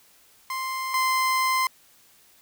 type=tone pair in turn; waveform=30% pulse; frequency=1046.5 / 1039.3 Hz; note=C6 / C6; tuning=0 / -12 cents; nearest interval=unison; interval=12 cents; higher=first; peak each=-25 / -18 dBFS; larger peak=second; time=0.5-0.94 / 0.94-1.67 s; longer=second; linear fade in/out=2 ms; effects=white hiss -57 dBFS RMS until 2.41 s